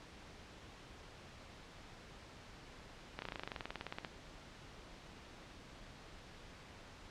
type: slowing click train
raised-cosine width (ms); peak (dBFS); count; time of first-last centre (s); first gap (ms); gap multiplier
0.3; -25; 20; 3.19-4.048; 31; 1.04
effects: pink hiss -55 dBFS RMS until 7.1 s + low-pass 5000 Hz 12 dB/octave